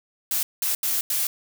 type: noise bursts at uneven times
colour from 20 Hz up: blue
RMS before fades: -24 dBFS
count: 4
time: 0.31-0.43 / 0.62-0.75 / 0.83-1.01 / 1.1-1.27 s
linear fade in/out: 2 ms
effects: none